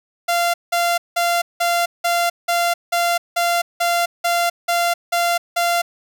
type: tone bursts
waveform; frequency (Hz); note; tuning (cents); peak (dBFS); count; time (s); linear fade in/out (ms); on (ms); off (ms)
sawtooth; 691; F5; -19; -12; 13; 0.28-5.82; 10; 260; 180
effects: none